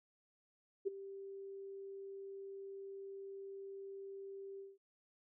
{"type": "tone with ADSR envelope", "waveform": "sine", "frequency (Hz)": 392, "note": "G4", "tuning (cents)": 0, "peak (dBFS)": -31, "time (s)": [0.85, 4.78], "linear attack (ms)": 24, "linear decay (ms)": 14, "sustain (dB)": -15, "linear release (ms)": 190, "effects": []}